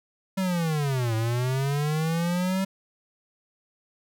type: linear two-way sweep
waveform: square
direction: down then up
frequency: 193.9 to 109.9 to 193.9 Hz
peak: -24 dBFS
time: 0.37-2.65 s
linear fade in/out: 10 ms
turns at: 1.15 s
effects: none